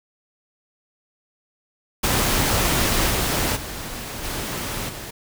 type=noise with level steps; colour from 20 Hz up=pink; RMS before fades=-20 / -22 / -32 / -28 / -34 dBFS; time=2.03-5.11 s; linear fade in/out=10 ms; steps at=3.09 / 3.55 / 4.23 / 4.88 s; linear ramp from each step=20 ms; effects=none